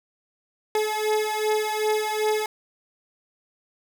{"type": "beating tone pair", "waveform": "30% pulse", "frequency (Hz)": [427.5, 430.1], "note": ["A4", "A4"], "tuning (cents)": [-50, -39], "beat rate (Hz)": 2.6, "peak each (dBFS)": [-22, -23], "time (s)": [0.75, 2.46], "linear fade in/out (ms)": 2, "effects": []}